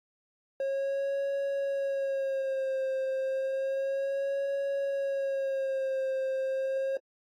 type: tone with vibrato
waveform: triangle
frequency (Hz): 542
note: C#5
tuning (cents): -39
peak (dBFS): -26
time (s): 0.6-6.97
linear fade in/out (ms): 2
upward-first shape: sine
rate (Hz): 0.31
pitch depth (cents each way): 41
effects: AAC 48 kbps